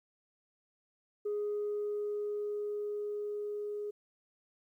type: tone with level ramp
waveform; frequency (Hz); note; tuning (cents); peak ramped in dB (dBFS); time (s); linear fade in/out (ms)
sine; 415.3; G#4; 0; -30 to -35; 1.25-3.91; 10
effects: tanh soft clip ceiling -29 dBFS + 12-bit